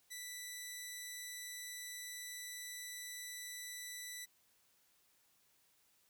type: tone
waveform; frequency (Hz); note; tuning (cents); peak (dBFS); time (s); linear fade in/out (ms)
10% pulse; 1975.5; B6; 0; -36; 0.1-4.26; 20
effects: white hiss -73 dBFS RMS until 6.09 s